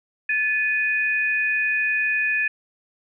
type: tone pair together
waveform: sine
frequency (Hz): 1733 / 2481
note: A6 / D#7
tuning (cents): -27 / -6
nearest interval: tritone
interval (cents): 621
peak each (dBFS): -22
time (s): 0.29-2.48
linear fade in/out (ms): 5
effects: none